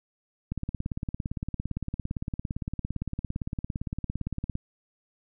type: click train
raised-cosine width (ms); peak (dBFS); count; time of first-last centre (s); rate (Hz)
5; -18; 72; 0.52-4.554; 17.6
effects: none